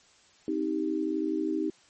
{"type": "chord", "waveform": "sine", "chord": "C minor", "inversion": "none", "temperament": "just", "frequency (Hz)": [261.6, 314, 392.4], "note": ["C4", "Eb4", "G4"], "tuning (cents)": [0, 16, 2], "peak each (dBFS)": [-34, -28, -33], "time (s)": [0.48, 1.7], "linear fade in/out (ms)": 2, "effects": ["white hiss -60 dBFS RMS until 1.89 s", "MP3 32 kbps"]}